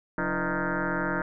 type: tone with frequency modulation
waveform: sine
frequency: 610 Hz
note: D#5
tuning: 34 cents flat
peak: -25 dBFS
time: 0.18-1.22 s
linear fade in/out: 2 ms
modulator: 158 Hz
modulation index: 6.8
effects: none